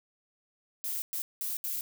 violet noise bursts at uneven times, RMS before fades -34 dBFS, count 4, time 0.84-1.02 / 1.13-1.22 / 1.41-1.57 / 1.64-1.81 s, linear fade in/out 0 ms, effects none

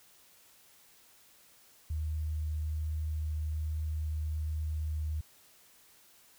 sine tone with vibrato, 77.3 Hz, D#2, 11 cents flat, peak -31 dBFS, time 1.9-5.21 s, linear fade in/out 5 ms, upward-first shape triangle, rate 1.2 Hz, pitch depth 8 cents each way, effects white hiss -61 dBFS RMS until 6.38 s

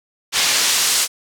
pink noise with band-pass filter sweep, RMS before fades -17 dBFS, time 0.32-1.08 s, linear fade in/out 50 ms, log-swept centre 4200 to 7200 Hz, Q 0.8, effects none

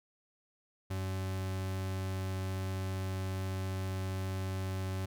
40% pulse tone, 94.8 Hz, F#2, 43 cents sharp, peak -33 dBFS, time 0.9-5.06 s, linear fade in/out 10 ms, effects none

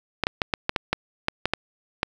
clicks, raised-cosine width 0.3 ms, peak -5 dBFS, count 11, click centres 0.237 / 0.269 / 0.418 / 0.538 / 0.694 / 0.762 / 0.93 / 1.284 / 1.456 / 1.536 / 2.031 s, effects 7-bit

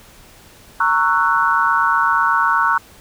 sine chord, F# dominant seventh, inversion first, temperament just, 925 / 1110 / 1332 / 1480 Hz, A#5 / C#6 / E6 / F#6, -14 / +2 / +18 / 0 cents, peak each -19 / -18 / -19 / -18 dBFS, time 0.8-2.78 s, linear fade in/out 5 ms, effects pink hiss -45 dBFS RMS until 3 s

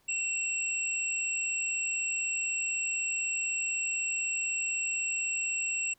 sine tone pair together, 2712 / 7676 Hz, E7 / A#8, +49 / +50 cents, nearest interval octave + tritone, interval 1801 cents, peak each -31 / -33 dBFS, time 0.08-5.94 s, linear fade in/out 10 ms, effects pink hiss -68 dBFS RMS until 5.98 s

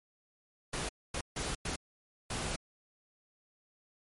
pink noise bursts at uneven times, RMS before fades -36 dBFS, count 5, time 0.73-0.89 / 1.14-1.21 / 1.36-1.55 / 1.65-1.76 / 2.3-2.56 s, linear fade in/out 5 ms, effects MP3 48 kbps

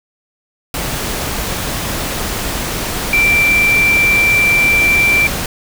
sine tone in noise, 2349 Hz, D7, in tune, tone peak -9 dBFS, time 3.13-5.27 s, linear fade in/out 2 ms, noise pink, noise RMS -20 dBFS, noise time 0.74-5.46 s, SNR +8 dB, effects none

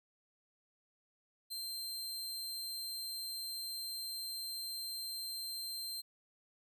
sawtooth tone, 4143 Hz, C8, 18 cents flat, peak -37 dBFS, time 1.5-6.02 s, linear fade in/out 20 ms, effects none

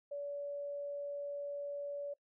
sine tone, 572 Hz, D5, 46 cents flat, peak -38 dBFS, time 0.11-2.14 s, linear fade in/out 10 ms, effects noise-tail reverb RT60 0.1 s tail -20 dB re dry

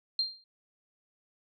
sine tone with exponential decay, 4186 Hz, C8, in tune, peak -23 dBFS, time 0.19-0.44 s, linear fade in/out 2 ms, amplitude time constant 53 ms, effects none

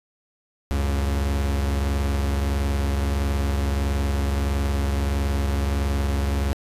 45% pulse tone pair together, 69.77 / 91.3 Hz, C#2 / F#2, +12 / -23 cents, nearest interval perfect fourth, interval 465 cents, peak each -21 / -30 dBFS, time 0.71-6.53 s, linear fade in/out 0 ms, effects resampled to 32000 Hz

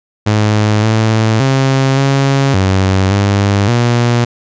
sawtooth tone with pitch steps, 106.2 / 110.4 / 134.2 / 137.1 / 95.3 / 100.5 / 119.7 Hz, G#2 / A2 / C3 / C#3 / G2 / G2 / A#2, +39 / +6 / +44 / -19 / -48 / +44 / +46 cents, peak -5 dBFS, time 0.26-4.25 s, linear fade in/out 10 ms, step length 570 ms, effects resampled to 16000 Hz

